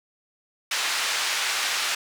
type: band-pass noise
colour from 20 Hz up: pink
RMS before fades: -26 dBFS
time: 0.71-1.95 s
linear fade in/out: 5 ms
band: 1400 to 6900 Hz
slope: 12 dB/octave
effects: none